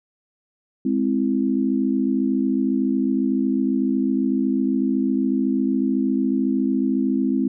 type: chord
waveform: sine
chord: Ab augmented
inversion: none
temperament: equal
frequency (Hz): 207.7 / 261.6 / 329.6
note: Ab3 / C4 / E4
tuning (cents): 0 / 0 / 0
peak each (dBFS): -23 / -20 / -25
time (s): 0.85-7.48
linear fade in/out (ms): 5
effects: none